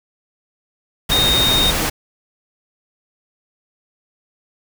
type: tone in noise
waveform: sine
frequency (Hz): 3703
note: A#7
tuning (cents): -12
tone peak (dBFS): -14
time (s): 1.11-1.71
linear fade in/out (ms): 10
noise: pink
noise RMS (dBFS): -19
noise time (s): 1.09-1.9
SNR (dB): +2
effects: none